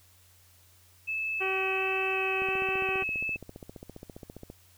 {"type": "tone with vibrato", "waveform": "sine", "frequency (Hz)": 2600, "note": "E7", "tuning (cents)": -24, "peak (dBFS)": -29, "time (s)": [1.07, 3.37], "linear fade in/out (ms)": 20, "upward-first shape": "square", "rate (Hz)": 1.4, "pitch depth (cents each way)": 9}
{"type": "harmonic tone", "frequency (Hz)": 381.7, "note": "G4", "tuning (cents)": -46, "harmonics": [1, 2, 3, 4, 5, 6, 7, 8], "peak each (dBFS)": [-32, -36, -38, -40, -42, -44, -45, -46], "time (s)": [1.4, 3.04], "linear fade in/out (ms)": 20}
{"type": "click train", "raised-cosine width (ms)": 2, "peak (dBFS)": -29, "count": 32, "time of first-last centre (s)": [2.42, 4.501], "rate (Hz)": 14.9}
{"effects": ["added 90 Hz sine -61 dBFS peak until 4.77 s", "white hiss -61 dBFS RMS until 4.77 s"]}